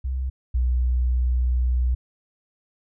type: tone pair in turn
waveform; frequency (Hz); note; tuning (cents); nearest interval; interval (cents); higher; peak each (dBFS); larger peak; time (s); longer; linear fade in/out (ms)
sine; 64.9 / 61.92; C2 / B1; -13 / +5; minor second; 82; first; -23 / -18; second; 0.04-0.3 / 0.54-1.95; second; 10
effects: none